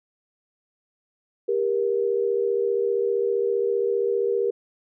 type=tone pair together; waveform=sine; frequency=397.7 / 472.9 Hz; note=G4 / A#4; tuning=+25 / +25 cents; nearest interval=minor third; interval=300 cents; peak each=-23 dBFS; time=1.48-4.51 s; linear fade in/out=10 ms; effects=none